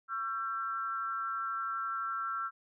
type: tone with amplitude modulation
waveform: sine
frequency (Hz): 1347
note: E6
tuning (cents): +37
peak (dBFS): -29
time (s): 0.08-2.51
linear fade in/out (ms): 50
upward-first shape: sine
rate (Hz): 231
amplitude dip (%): 80
effects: none